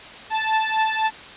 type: beating tone pair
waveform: sawtooth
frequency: 876 / 879.9 Hz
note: A5 / A5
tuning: -8 / 0 cents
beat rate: 3.9 Hz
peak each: -18 dBFS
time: 0.3-1.11 s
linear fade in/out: 50 ms
effects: white hiss -39 dBFS RMS until 1.36 s + resampled to 8000 Hz